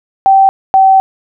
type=tone pair in turn; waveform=sine; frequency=776 / 768.9 Hz; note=G5 / G5; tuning=-18 / -34 cents; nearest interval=unison; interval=16 cents; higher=first; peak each=-3 dBFS; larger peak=neither; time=0.26-0.49 / 0.74-1 s; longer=second; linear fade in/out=0 ms; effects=none